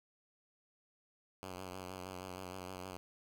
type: tone with vibrato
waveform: 5% pulse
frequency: 92.5 Hz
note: F#2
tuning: in tune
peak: -33 dBFS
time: 1.43-2.97 s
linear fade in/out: 0 ms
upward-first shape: sine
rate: 6.4 Hz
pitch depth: 47 cents each way
effects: none